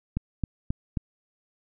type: click train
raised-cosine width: 5 ms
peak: -14 dBFS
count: 4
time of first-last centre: 0.17-0.972 s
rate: 3.74 Hz
effects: none